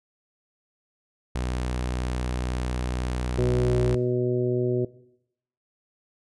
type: tone with pitch glide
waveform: sawtooth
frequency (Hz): 62 to 61.43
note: B1 to B1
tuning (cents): +7 to -9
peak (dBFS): -22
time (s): 1.35-3.95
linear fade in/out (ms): 5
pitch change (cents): -16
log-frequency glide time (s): 3.04-3.77
type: harmonic tone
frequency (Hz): 123.47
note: B2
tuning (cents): 0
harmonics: 1 / 2 / 3 / 4 / 5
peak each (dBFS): -27 / -31 / -23 / -33 / -35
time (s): 3.38-4.85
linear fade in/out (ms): 5
effects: noise-tail reverb RT60 0.8 s tail -20 dB re dry + resampled to 24000 Hz